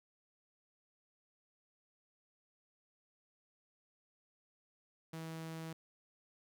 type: tone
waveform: sawtooth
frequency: 162 Hz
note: E3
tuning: 30 cents flat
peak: -39 dBFS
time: 5.13-5.73 s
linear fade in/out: 5 ms
effects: none